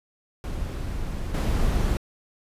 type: noise with level steps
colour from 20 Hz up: brown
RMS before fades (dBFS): -30 / -22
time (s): 0.44-1.97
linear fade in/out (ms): 0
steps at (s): 1.34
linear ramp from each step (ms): 5
effects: resampled to 32000 Hz